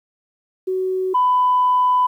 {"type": "tone pair in turn", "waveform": "sine", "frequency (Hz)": [374.1, 998.7], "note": ["F#4", "B5"], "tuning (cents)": [19, 19], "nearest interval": "octave + perfect fourth", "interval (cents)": 1700, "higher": "second", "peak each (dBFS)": [-18, -12], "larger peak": "second", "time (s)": [[0.67, 1.14], [1.14, 2.07]], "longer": "second", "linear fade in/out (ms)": 10, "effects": ["tanh soft clip ceiling -8 dBFS", "9-bit"]}